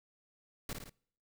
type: noise with echo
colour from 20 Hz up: pink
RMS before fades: -39 dBFS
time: 0.69-0.73 s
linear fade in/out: 2 ms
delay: 55 ms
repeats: 3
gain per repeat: -4 dB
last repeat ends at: 0.895 s
effects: noise-tail reverb RT60 0.6 s tail -25 dB re dry